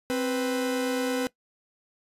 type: tone pair together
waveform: 45% pulse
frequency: 262.1 / 495.3 Hz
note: C4 / B4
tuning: +3 / +5 cents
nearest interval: major seventh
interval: 1102 cents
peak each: -28 dBFS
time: 0.1-1.27 s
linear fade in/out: 0 ms
effects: noise-tail reverb RT60 0.1 s tail -19 dB re dry + resampled to 32000 Hz